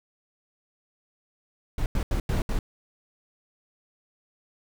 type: noise bursts at uneven times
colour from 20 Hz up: brown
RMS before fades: -25 dBFS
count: 5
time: 1.78-1.86 / 1.95-2.03 / 2.11-2.2 / 2.29-2.42 / 2.49-2.59 s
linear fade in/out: 2 ms
effects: none